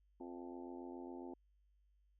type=harmonic tone with a mistuned harmonic; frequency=87.31 Hz; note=F2; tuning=in tune; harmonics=3 / 4 / 5 / 6 / 7 / 8 / 9 / 10; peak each=-50 / -50 / -60 / -61 / -64 / -61 / -60 / -59 dBFS; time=0.2-1.34 s; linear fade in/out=5 ms; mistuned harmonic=8; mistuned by=-35 cents; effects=added 50 Hz sine -70 dBFS peak until 2.19 s